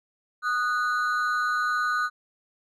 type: ring-modulated tone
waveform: triangle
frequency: 1357 Hz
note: E6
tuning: 50 cents sharp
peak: -18 dBFS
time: 0.42-2.1 s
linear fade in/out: 50 ms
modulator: 121 Hz
effects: none